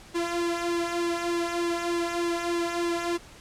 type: tone with flanger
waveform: sawtooth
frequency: 342.8 Hz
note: F4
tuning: 32 cents flat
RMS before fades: -28 dBFS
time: 0.14-3.18 s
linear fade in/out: 20 ms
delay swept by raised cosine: 1.3 to 2.7 ms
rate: 3.3 Hz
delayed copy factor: -0.7
effects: pink hiss -49 dBFS RMS until 3.4 s + low-pass 9000 Hz 12 dB/octave